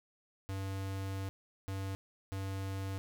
square tone bursts at uneven times, 96.8 Hz, G2, 21 cents flat, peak -37 dBFS, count 3, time 0.49-1.29 / 1.68-1.95 / 2.32-2.98 s, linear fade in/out 0 ms, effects none

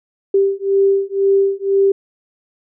sine beating tone pair, 392 / 394 Hz, G4 / G4, 0 / +9 cents, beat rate 2 Hz, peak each -15 dBFS, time 0.34-1.92 s, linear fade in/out 5 ms, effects none

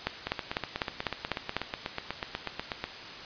two click trains, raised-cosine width 0.3 ms, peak -15 / -11 dBFS, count 22 / 7, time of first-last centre 0.27-2.84 / 0.07-1.566 s, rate 8.17 / 4.01 Hz, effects white hiss -42 dBFS RMS until 3.25 s + resampled to 11025 Hz

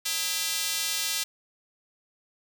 square tone with high-pass filter, 181.9 Hz, F#3, 29 cents flat, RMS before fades -29 dBFS, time 0.05-1.24 s, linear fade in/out 10 ms, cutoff 3700 Hz, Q 0.88, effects none

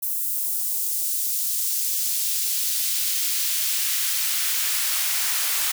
white noise with high-pass filter sweep, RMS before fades -24 dBFS, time 0.02-5.72 s, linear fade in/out 10 ms, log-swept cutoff 11000 to 1000 Hz, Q 0.73, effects none

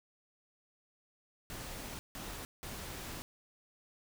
pink noise bursts at uneven times, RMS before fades -44 dBFS, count 3, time 1.5-1.99 / 2.15-2.45 / 2.63-3.22 s, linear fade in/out 0 ms, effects none

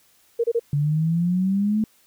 sine tone bursts, 466.2 Hz, A#4, in tune, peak -17 dBFS, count 3, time 0.39-0.596 s, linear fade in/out 10 ms, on 50 ms, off 28 ms
sine exponential sweep, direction up, 142 to 220 Hz, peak -18 dBFS, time 0.73-1.84 s, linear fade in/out 2 ms
effects white hiss -59 dBFS RMS until 2.06 s

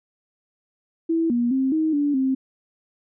sine tone with pitch steps, 328.6 / 239.3 / 265 / 315.2 / 289.3 / 264.3 Hz, E4 / A#3 / C4 / D#4 / D4 / C4, -5 / +46 / +22 / +23 / -26 / +18 cents, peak -18 dBFS, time 1.09-2.35 s, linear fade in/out 10 ms, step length 210 ms, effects none

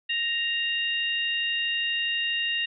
harmonic tone, 932.3 Hz, A#5, in tune, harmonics 2 / 3 / 4, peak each -30 / -26 / -35 dBFS, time 0.09-2.66 s, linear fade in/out 10 ms, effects none

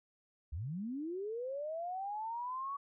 sine linear sweep, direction up, 63.7 to 1135 Hz, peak -37 dBFS, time 0.52-2.77 s, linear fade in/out 10 ms, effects none

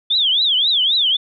sine tone with vibrato, 3434 Hz, A7, 43 cents flat, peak -13 dBFS, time 0.1-1.17 s, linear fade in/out 10 ms, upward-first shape triangle, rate 3.8 Hz, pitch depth 280 cents each way, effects none

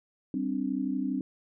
sine chord, G suspended fourth, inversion none, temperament equal, 196 / 261.6 / 293.7 Hz, G3 / C4 / D4, 0 / 0 / 0 cents, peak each -34 / -30 / -33 dBFS, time 0.34-1.21 s, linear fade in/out 2 ms, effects none

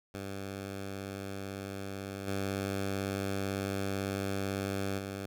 10% pulse tone with level steps, 98 Hz, G2, in tune, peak -30 / -24 / -29 dBFS, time 0.14-5.26 s, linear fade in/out 5 ms, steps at 2.27 / 4.98 s, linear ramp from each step 10 ms, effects none

